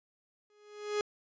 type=tone with exponential growth; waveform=45% pulse; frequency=417.3 Hz; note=G#4; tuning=8 cents sharp; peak=-27 dBFS; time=0.5-1.01 s; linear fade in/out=1 ms; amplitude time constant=110 ms; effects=resampled to 16000 Hz